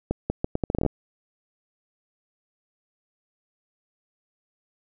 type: accelerating click train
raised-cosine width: 2 ms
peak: -10 dBFS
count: 12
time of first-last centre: 0.11-0.863 s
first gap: 190 ms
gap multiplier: 0.76
effects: none